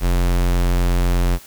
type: tone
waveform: square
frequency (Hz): 44.11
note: F1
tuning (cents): +18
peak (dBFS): -15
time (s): 0-1.39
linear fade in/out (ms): 50
effects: white hiss -43 dBFS RMS until 1.46 s